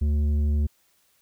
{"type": "tone with tanh clipping", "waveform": "sine", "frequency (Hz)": 74, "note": "D2", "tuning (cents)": 14, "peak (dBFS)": -21, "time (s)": [0.01, 0.67], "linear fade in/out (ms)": 10, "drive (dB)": 8, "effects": ["white hiss -65 dBFS RMS until 1.21 s"]}